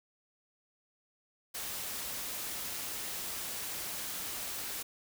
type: noise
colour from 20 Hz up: white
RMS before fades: -39 dBFS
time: 1.54-4.83 s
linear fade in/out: 10 ms
effects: none